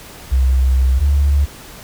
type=tone pair in turn; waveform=sine; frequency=64.8 / 71.06 Hz; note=C2 / C#2; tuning=-16 / +44 cents; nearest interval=major second; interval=160 cents; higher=second; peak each=-10 dBFS; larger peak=neither; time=0.31-1 / 1-1.46 s; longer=first; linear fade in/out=20 ms; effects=pink hiss -37 dBFS RMS until 1.83 s